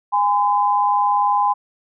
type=tone pair together; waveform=sine; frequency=821 / 1017.8 Hz; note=G#5 / C6; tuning=-20 / -48 cents; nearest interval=major third; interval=372 cents; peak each=-17 dBFS; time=0.12-1.54 s; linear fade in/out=20 ms; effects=none